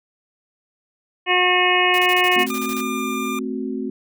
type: harmonic tone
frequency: 362.1 Hz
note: F#4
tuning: 37 cents flat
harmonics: 1 / 2 / 3 / 5 / 6 / 7 / 8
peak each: -22 / -22 / -22 / -22 / -22 / -22 / -22 dBFS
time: 1.26-2.47 s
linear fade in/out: 50 ms
type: noise bursts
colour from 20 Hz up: white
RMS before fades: -33 dBFS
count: 12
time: 1.94-2.809 s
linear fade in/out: 0 ms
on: 44 ms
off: 31 ms
type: chord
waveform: sine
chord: F# diminished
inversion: first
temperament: equal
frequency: 220 / 261.6 / 370 Hz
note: A3 / C4 / F#4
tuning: 0 / 0 / 0 cents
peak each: -28 / -26 / -29 dBFS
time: 2.36-3.9 s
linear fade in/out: 5 ms
type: tone with pitch glide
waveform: 25% pulse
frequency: 1205 to 1197.4 Hz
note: D6 to D6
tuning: +44 to +33 cents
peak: -22 dBFS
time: 2.5-3.39 s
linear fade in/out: 2 ms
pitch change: -11 cents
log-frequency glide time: 2.71-3.05 s
effects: none